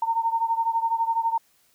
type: beating tone pair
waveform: sine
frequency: 910 / 922 Hz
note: A#5 / A#5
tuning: -42 / -19 cents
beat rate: 12 Hz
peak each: -23 / -26 dBFS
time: 0.02-1.38 s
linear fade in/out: 5 ms
effects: white hiss -63 dBFS RMS until 1.74 s